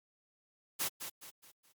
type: noise with echo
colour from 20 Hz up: white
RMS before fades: -34 dBFS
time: 0.79-0.89 s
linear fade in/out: 20 ms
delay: 210 ms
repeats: 4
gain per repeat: -8 dB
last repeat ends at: 1.73 s
effects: high-pass 80 Hz 12 dB/octave + Opus 48 kbps